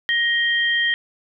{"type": "tone pair together", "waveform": "sine", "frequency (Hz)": [1877, 3174], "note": ["A#6", "G7"], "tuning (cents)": [11, 21], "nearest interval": "major sixth", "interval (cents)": 910, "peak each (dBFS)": [-18, -22], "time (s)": [0.09, 0.94], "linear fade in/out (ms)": 0, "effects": []}